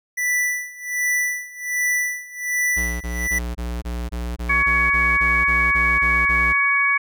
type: tone with tremolo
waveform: square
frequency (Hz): 1975.5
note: B6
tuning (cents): 0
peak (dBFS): -18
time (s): 0.17-3.39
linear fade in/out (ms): 10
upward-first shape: sine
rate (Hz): 1.3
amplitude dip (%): 90
type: tone bursts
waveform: square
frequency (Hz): 59.7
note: A#1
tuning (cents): +42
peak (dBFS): -25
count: 14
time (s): 2.76-6.533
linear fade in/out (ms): 20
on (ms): 250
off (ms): 21
type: harmonic tone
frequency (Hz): 561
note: C#5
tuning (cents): +21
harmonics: 2 / 3 / 4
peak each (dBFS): -23 / -22 / -17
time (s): 4.49-6.98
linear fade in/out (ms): 10
effects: none